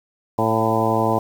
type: harmonic tone with a mistuned harmonic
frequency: 111.2 Hz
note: A2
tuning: 19 cents sharp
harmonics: 1 / 2 / 3 / 4 / 5 / 6 / 7 / 8 / 9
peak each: -25 / -25 / -25 / -25 / -25 / -25 / -25 / -25 / -25 dBFS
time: 0.38-1.19 s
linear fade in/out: 5 ms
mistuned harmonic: 6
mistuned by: +27 cents
effects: 7-bit

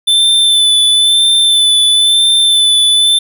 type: tone with vibrato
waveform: square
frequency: 3524 Hz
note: A7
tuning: 2 cents sharp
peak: -7 dBFS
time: 0.07-3.19 s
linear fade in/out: 10 ms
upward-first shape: sine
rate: 1 Hz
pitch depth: 23 cents each way
effects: none

